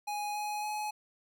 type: tone with pitch steps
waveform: square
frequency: 830.6 / 837.8 / 845.1 Hz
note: G#5 / G#5 / G#5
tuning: 0 / +15 / +30 cents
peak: -34 dBFS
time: 0.07-0.91 s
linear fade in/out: 10 ms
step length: 280 ms
effects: none